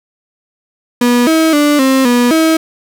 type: tone with pitch steps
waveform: 35% pulse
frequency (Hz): 242.8 / 320.8 / 293.6 / 265.2 / 243.1 / 321.1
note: B3 / E4 / D4 / C4 / B3 / E4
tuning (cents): -29 / -47 / 0 / +23 / -27 / -45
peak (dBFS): -6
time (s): 1.01-2.57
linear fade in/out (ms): 5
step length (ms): 260
effects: none